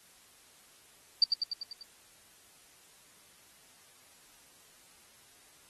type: tone with echo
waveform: sine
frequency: 4643 Hz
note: D8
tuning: 21 cents flat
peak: -19 dBFS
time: 1.22-1.24 s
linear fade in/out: 2 ms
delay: 98 ms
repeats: 6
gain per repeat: -4 dB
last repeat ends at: 1.828 s
effects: white hiss -60 dBFS RMS until 5.69 s + AAC 32 kbps